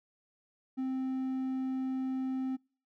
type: tone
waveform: triangle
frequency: 261.6 Hz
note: C4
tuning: in tune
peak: -29 dBFS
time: 0.77-2.57 s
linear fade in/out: 20 ms
effects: noise-tail reverb RT60 0.4 s tail -26 dB re dry